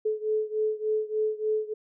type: beating tone pair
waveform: sine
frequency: 430 / 433.4 Hz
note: A4 / A4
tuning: -40 / -26 cents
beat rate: 3.4 Hz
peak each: -27 / -29 dBFS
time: 0.05-1.74 s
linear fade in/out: 10 ms
effects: none